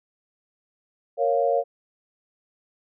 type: chord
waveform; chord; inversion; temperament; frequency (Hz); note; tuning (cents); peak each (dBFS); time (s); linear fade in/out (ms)
sine; Bb minor; none; equal; 466.2 / 554.4 / 698.5; Bb4 / Db5 / F5; 0 / 0 / 0; -24 / -22 / -24; 1.17-1.64; 50
effects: none